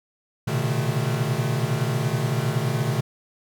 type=tone cluster; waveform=square; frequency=116.2 / 125.7 / 137.6 / 153.8 / 217.4 Hz; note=A#2 / B2 / C#3 / D#3 / A3; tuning=-5 / +31 / -12 / -20 / -21 cents; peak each=-29 / -28 / -28 / -29 / -33 dBFS; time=0.47-3.01 s; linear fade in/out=10 ms; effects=none